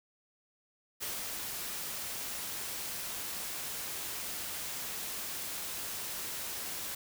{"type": "noise with ADSR envelope", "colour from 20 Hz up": "white", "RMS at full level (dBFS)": -37, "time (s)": [1, 6.95], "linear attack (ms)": 28, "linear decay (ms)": 190, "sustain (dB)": -2, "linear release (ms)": 5, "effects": []}